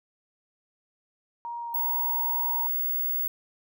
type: tone with vibrato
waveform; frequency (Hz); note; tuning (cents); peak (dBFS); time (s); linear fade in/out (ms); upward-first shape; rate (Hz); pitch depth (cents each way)
sine; 939; A#5; +12; -32; 1.45-2.67; 0; sine; 2.3; 9
type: tone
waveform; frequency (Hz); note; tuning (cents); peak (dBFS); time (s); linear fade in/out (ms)
sine; 15710; B9; -10; -25; 1.74-3.28; 5
effects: none